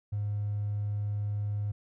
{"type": "tone with hard clipping", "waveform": "triangle", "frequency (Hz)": 103.3, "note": "G#2", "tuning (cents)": -9, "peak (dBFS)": -29, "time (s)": [0.12, 1.72], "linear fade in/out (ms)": 10, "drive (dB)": 3, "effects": []}